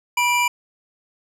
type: tone pair together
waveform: square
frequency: 974 / 2356 Hz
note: B5 / D7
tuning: -24 / +5 cents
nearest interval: octave + minor third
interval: 1529 cents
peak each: -20 dBFS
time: 0.17-0.48 s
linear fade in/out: 5 ms
effects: low-pass 11000 Hz 12 dB/octave